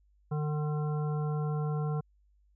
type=harmonic tone; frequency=150.5 Hz; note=D3; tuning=43 cents sharp; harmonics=1 / 3 / 5 / 7 / 9; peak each=-29 / -39 / -43 / -46 / -48 dBFS; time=0.31-2.01 s; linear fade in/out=10 ms; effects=added 50 Hz sine -63 dBFS peak until 2.55 s